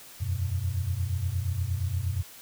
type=chord; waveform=sine; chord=E suspended second; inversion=none; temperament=equal with one note detuned; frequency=83.99 / 92.5 / 123.47 Hz; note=E2 / F#2 / B2; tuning=+33 / 0 / 0 cents; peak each=-33 / -28 / -33 dBFS; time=0.2-2.23 s; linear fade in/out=20 ms; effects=white hiss -48 dBFS RMS until 2.41 s